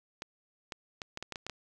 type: clicks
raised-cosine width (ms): 0.2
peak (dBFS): -21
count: 9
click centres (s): 0.221 / 0.722 / 1.018 / 1.174 / 1.226 / 1.323 / 1.358 / 1.466 / 1.497
effects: none